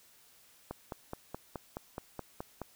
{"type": "click train", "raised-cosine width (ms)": 1, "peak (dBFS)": -24, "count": 10, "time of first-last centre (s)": [0.71, 2.617], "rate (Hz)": 4.72, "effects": ["white hiss -62 dBFS RMS until 2.75 s"]}